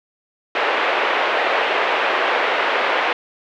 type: band-pass noise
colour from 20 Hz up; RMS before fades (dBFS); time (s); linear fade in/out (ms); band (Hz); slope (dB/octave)
pink; -19; 0.55-3.13; 2; 450 to 2900; 24
effects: none